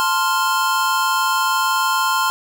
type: chord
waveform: square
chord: F major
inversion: first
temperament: equal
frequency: 880 / 1046.5 / 1396.9 Hz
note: A5 / C6 / F6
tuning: 0 / 0 / 0 cents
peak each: -24 / -19 / -22 dBFS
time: 0-2.3 s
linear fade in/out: 0 ms
effects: none